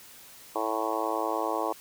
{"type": "harmonic tone", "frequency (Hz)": 110, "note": "A2", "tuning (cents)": 0, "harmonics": [3, 4, 5, 6, 7, 8, 9, 10], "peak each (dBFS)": [-35, -35, -35, -35, -35, -35, -35, -35], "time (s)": [0.55, 1.73], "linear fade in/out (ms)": 10, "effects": ["white hiss -50 dBFS RMS until 1.8 s"]}